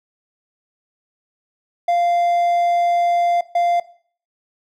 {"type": "tone bursts at uneven times", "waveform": "triangle", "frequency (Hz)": 695, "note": "F5", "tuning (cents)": -9, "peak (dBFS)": -12, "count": 2, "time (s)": [[1.88, 3.41], [3.55, 3.8]], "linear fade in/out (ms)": 5, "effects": ["noise-tail reverb RT60 0.5 s tail -18 dB re dry"]}